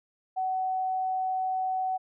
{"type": "tone", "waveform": "sine", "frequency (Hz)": 751, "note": "F#5", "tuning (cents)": 26, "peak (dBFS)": -26, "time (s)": [0.36, 1.98], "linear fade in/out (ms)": 20, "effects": []}